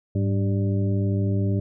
harmonic tone with a mistuned harmonic, 98 Hz, G2, in tune, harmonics 1 / 2 / 3 / 4 / 6, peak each -21 / -27 / -31 / -33 / -37 dBFS, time 0.15-1.6 s, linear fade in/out 5 ms, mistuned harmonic 1, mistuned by +86 cents, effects none

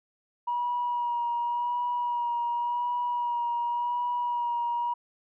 sine tone with vibrato, 960 Hz, B5, 49 cents flat, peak -25 dBFS, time 0.47-4.94 s, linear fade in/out 10 ms, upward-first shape sine, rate 0.9 Hz, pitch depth 18 cents each way, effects tanh soft clip ceiling -21 dBFS

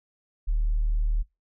sine tone, 38.08 Hz, D#1, 36 cents flat, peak -20 dBFS, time 0.47-1.23 s, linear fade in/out 20 ms, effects noise-tail reverb RT60 0.2 s tail -22 dB re dry + tanh soft clip ceiling -17 dBFS

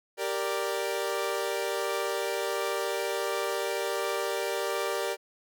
sawtooth chord, G minor, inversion none, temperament equal, 392 / 466.2 / 587.3 Hz, G4 / Bb4 / D5, 0 / 0 / 0 cents, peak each -29 dBFS, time 0.17-5.17 s, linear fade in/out 50 ms, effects none

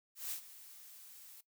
blue noise with ADSR envelope, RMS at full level -39 dBFS, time 0.15-1.41 s, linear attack 160 ms, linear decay 97 ms, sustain -16 dB, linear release 6 ms, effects noise-tail reverb RT60 0.1 s tail -17 dB re dry

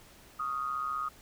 sine tone with amplitude modulation, 1244.5 Hz, D#6, in tune, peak -28 dBFS, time 0.39-1.09 s, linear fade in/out 10 ms, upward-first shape sine, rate 135 Hz, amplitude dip 65%, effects pink hiss -56 dBFS RMS until 1.21 s

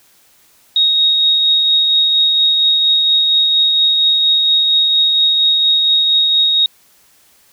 sine tone with tremolo, 3756 Hz, A#7, 12 cents sharp, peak -8 dBFS, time 0.76-6.66 s, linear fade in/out 2 ms, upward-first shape triangle, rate 4.3 Hz, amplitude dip 30%, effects white hiss -51 dBFS RMS until 7.52 s

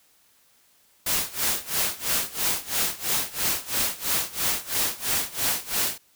white noise with tremolo, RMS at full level -23 dBFS, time 1.06-5.98 s, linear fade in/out 5 ms, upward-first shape sine, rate 3 Hz, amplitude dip 90%, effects white hiss -61 dBFS RMS until 6.15 s

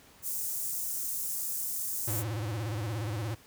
white high-pass noise, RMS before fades -34 dBFS, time 0.22-2.24 s, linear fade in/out 50 ms, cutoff 6700 Hz, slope 24 dB/octave
square tone with vibrato, 109.2 Hz, A2, 13 cents flat, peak -32 dBFS, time 2.07-3.35 s, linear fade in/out 10 ms, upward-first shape sine, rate 17 Hz, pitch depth 160 cents each way
effects pink hiss -57 dBFS RMS until 3.46 s + high-pass 60 Hz 12 dB/octave

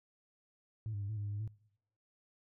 sine tone with pitch steps, 109.6 / 101.5 / 100 / 108.9 / 102.9 / 102.2 / 102.8 / 109.4 Hz, A2 / G#2 / G2 / A2 / G#2 / G#2 / G#2 / A2, -6 / -39 / +35 / -17 / -16 / -27 / -17 / -9 cents, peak -35 dBFS, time 0.86-1.476 s, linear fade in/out 0 ms, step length 77 ms, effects noise-tail reverb RT60 0.8 s tail -24 dB re dry + tanh soft clip ceiling -33 dBFS

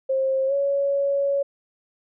sine tone with pitch glide, 532 to 559.1 Hz, C5 to C#5, +29 to +15 cents, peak -19 dBFS, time 0.09-1.43 s, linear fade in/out 10 ms, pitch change +86 cents, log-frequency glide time 0.47-0.53 s, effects none

